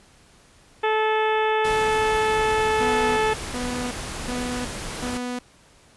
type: harmonic tone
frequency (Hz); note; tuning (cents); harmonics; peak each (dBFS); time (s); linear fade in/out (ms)
434.8; A4; -21; 1 / 2 / 3 / 4 / 5 / 6 / 7 / 8; -22 / -23 / -30 / -29 / -34 / -33 / -39 / -38; 0.83-3.34; 10
type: noise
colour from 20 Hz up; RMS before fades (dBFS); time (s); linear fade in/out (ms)
pink; -32; 1.64-5.18; 10
type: tone bursts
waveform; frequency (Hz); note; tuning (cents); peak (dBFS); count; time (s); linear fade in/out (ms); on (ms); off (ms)
sawtooth; 246.9; B3; 0; -23; 4; 2.8-5.39; 5; 370; 370
effects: pink hiss -54 dBFS RMS until 5.96 s + resampled to 24000 Hz